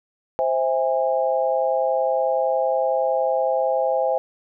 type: chord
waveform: sine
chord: C augmented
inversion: none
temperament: just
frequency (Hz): 523.3 / 654.1 / 817.6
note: C5 / E5 / G#5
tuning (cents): 0 / -14 / -27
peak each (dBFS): -21 / -23 / -24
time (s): 0.39-4.18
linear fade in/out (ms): 0
effects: none